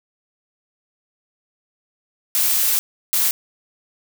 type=noise bursts at uneven times; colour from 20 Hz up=blue; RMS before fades=-18 dBFS; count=2; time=2.35-2.79 / 3.13-3.31 s; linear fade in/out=0 ms; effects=none